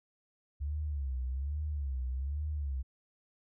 sine tone with vibrato, 69.3 Hz, C#2, in tune, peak -32 dBFS, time 0.6-2.83 s, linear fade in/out 20 ms, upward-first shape sine, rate 1.2 Hz, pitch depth 160 cents each way, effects none

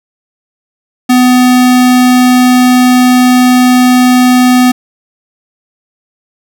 square tone, 250.6 Hz, B3, 25 cents sharp, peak -4 dBFS, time 1.09-4.72 s, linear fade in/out 10 ms, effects none

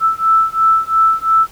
sine beating tone pair, 1318.5 / 1321.4 Hz, E6 / E6, 0 / +4 cents, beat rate 2.9 Hz, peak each -13 dBFS, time 0-1.47 s, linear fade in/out 50 ms, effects pink hiss -42 dBFS RMS until 1.51 s

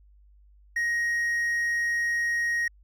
triangle tone, 1879 Hz, A#6, 13 cents sharp, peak -22 dBFS, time 0.76-2.68 s, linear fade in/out 5 ms, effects added 50 Hz sine -53 dBFS peak until 2.83 s

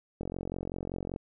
click train, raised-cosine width 2 ms, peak -22 dBFS, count 44, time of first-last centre 0.21-1.161 s, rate 45.2 Hz, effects none

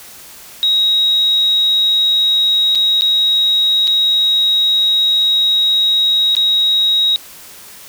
sine tone with dropouts, 3801 Hz, A#7, 33 cents sharp, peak -10 dBFS, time 0.63-7.16 s, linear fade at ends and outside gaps 0 ms, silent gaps 2.75-2.755 / 3.01-3.02 / 3.872-3.877 / 6.351-6.367 s, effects white hiss -37 dBFS RMS until 7.88 s

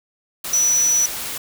sine tone in noise, 5920 Hz, F#8, in tune, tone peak -14 dBFS, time 0.53-1.06 s, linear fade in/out 5 ms, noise white, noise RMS -28 dBFS, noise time 0.44-1.38 s, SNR +11 dB, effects none

